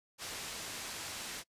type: low-pass noise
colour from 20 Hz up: white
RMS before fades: -43 dBFS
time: 0.18-1.44 s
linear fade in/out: 50 ms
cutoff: 7300 Hz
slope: 12 dB/octave
effects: noise-tail reverb RT60 0.1 s tail -24 dB re dry + resampled to 32000 Hz

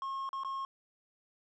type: tone with dropouts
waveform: triangle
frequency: 1080 Hz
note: C#6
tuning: 45 cents flat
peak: -33 dBFS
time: 0.02-0.65 s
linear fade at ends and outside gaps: 1 ms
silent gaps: 0.291-0.33 / 0.435-0.447 s
effects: resampled to 16000 Hz + 12-bit

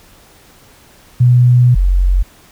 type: tone pair in turn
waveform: sine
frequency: 123.47 / 45.61 Hz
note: B2 / F#1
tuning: 0 / -24 cents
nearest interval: octave + perfect fourth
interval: 1724 cents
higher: first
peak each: -5 / -8 dBFS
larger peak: first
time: 1.2-1.75 / 1.75-2.23 s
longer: first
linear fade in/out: 10 ms
effects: pink hiss -45 dBFS RMS until 2.51 s

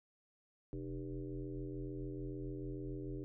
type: tone with frequency modulation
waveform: sine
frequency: 214.7 Hz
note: A3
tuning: 42 cents flat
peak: -40 dBFS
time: 0.73-3.24 s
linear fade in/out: 0 ms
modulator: 86.8 Hz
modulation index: 2.4
effects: none

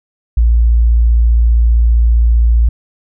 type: tone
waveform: sine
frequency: 57.6 Hz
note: A#1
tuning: 20 cents flat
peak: -6 dBFS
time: 0.37-2.69 s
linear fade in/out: 5 ms
effects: none

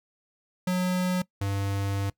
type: tone pair in turn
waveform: square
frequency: 182.2 / 99.06 Hz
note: F#3 / G2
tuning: -26 / +19 cents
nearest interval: major seventh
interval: 1055 cents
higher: first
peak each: -24 / -27 dBFS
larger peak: first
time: 0.67-1.22 / 1.41-2.1 s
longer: second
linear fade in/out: 5 ms
effects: noise-tail reverb RT60 0.1 s tail -21 dB re dry

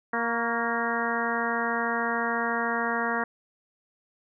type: harmonic tone with a mistuned harmonic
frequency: 233.5 Hz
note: A#3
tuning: 3 cents sharp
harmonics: 1 / 2 / 3 / 4 / 5 / 6 / 7 / 8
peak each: -33 / -33 / -33 / -33 / -33 / -33 / -33 / -33 dBFS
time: 0.13-3.24 s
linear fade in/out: 5 ms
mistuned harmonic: 5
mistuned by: -47 cents
effects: none

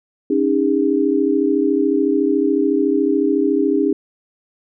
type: chord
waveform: sine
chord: C# suspended second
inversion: none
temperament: equal with one note detuned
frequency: 277.2 / 311.1 / 404.9 Hz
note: C#4 / D#4 / G#4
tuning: 0 / 0 / -44 cents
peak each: -18 dBFS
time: 0.3-3.93 s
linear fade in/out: 5 ms
effects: none

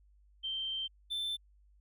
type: tone pair in turn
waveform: sine / triangle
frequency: 3132 / 3541 Hz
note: G7 / A7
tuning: -2 / +10 cents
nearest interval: major second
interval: 212 cents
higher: second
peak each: -34 / -32 dBFS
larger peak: second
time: 0.43-0.88 / 1.1-1.37 s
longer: first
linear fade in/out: 20 ms
effects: added 50 Hz sine -61 dBFS peak until 1.8 s

